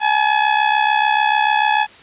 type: tone with amplitude modulation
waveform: sawtooth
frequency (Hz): 850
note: G#5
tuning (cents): +40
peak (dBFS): -6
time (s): 0-1.87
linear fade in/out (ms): 50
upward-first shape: sine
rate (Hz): 66.8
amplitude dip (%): 70
effects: white hiss -43 dBFS RMS until 2.02 s + resampled to 8000 Hz